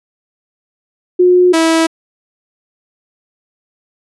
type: tone pair in turn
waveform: sine / sawtooth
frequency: 360.5 / 325.7 Hz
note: F#4 / E4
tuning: -45 / -21 cents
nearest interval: major second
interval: 176 cents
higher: first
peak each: -5 dBFS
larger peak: neither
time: 1.19-1.53 / 1.53-1.87 s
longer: neither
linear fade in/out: 10 ms
effects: resampled to 24000 Hz